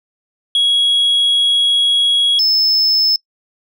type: tone pair in turn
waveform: sine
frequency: 3322 / 5235 Hz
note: G#7 / E8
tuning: 0 / -13 cents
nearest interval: minor sixth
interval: 787 cents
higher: second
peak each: -8 dBFS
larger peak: neither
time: 0.55-2.39 / 2.39-3.16 s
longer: first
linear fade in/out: 2 ms
effects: noise-tail reverb RT60 0.1 s tail -23 dB re dry + tanh soft clip ceiling -9 dBFS